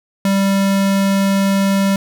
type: tone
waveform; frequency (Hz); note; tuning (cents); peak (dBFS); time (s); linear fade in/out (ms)
square; 196; G3; 0; -13; 0.25-1.96; 2
effects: none